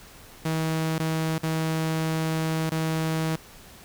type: tone with dropouts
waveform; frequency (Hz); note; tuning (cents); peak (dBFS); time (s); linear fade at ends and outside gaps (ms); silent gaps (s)
sawtooth; 160; D#3; +49; -20; 0.45-3.36; 5; 0.984-0.997 / 1.382-1.432 / 2.697-2.717
effects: pink hiss -48 dBFS RMS until 3.84 s